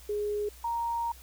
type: tone pair in turn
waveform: sine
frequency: 415.9 / 933.7 Hz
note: G#4 / A#5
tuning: +2 / +3 cents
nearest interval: octave + major second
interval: 1401 cents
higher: second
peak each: -28 dBFS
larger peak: neither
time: 0.09-0.49 / 0.64-1.12 s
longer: second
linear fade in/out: 5 ms
effects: added 60 Hz sine -50 dBFS peak until 1.22 s + white hiss -54 dBFS RMS until 1.22 s